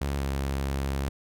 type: tone with pitch glide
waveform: sawtooth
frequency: 70 to 68.4 Hz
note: C#2 to C#2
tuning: +18 to -23 cents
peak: -23 dBFS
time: 0.01-1.09 s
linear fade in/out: 5 ms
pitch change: -41 cents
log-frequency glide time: 0.18-0.23 s
effects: none